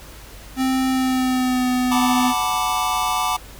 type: tone with pitch glide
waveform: square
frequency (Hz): 261.6 to 251.4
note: C4 to B3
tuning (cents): 0 to +31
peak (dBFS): -18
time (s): 0.56-2.34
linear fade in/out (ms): 50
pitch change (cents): -69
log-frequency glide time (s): 0.88-1.68
type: chord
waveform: square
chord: B minor seventh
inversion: second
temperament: equal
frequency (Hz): 740 / 880 / 987.8 / 1174.7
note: F#5 / A5 / B5 / D6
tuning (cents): 0 / 0 / 0 / 0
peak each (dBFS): -26 / -26 / -26 / -24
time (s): 1.91-3.37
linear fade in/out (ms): 10
effects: added 50 Hz sine -41 dBFS peak until 3.59 s + pink hiss -42 dBFS RMS until 3.59 s